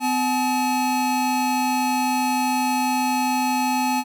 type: tone pair together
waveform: square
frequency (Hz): 254.2 / 855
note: C4 / A5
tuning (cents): -50 / -50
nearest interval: octave + major sixth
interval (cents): 2100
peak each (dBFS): -24 / -22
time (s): 0-4.04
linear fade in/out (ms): 50
effects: none